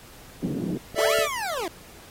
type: band-pass noise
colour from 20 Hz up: white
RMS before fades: -28 dBFS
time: 0.42-0.78 s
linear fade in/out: 10 ms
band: 150 to 300 Hz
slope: 24 dB/octave
type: click train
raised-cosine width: 2 ms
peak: -24 dBFS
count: 4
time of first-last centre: 0.46-1.188 s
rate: 4.12 Hz
type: chord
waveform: square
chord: A suspended fourth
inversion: none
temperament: equal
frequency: 440 / 587.3 / 659.3 Hz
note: A4 / D5 / E5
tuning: 0 / 0 / 0 cents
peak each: -27 / -25 / -25 dBFS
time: 0.95-1.28 s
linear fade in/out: 50 ms
type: linear two-way sweep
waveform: 25% pulse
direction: up then down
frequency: 309.8 to 1427 to 309.8 Hz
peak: -24 dBFS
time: 0.98-1.68 s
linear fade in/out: 2 ms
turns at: 1.15 s
effects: pink hiss -48 dBFS RMS until 2.1 s + AAC 48 kbps